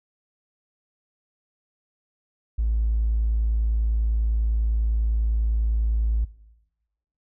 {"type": "tone with tanh clipping", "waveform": "triangle", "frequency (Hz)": 55, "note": "A1", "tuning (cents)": 0, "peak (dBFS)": -19, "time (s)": [2.58, 6.25], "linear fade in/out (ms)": 10, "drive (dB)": 1, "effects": ["noise-tail reverb RT60 1.0 s tail -19 dB re dry"]}